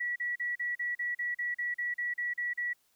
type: tone bursts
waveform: sine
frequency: 1938 Hz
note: B6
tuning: 33 cents flat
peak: -30 dBFS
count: 14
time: 0-2.734 s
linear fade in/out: 10 ms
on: 160 ms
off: 38 ms
effects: white hiss -71 dBFS RMS until 2.95 s